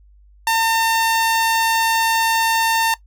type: tone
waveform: sawtooth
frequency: 905 Hz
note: A5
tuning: 48 cents sharp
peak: -11 dBFS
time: 0.47-2.94 s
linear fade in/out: 2 ms
effects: noise-tail reverb RT60 0.1 s tail -19 dB re dry + added 50 Hz sine -46 dBFS peak until 3.06 s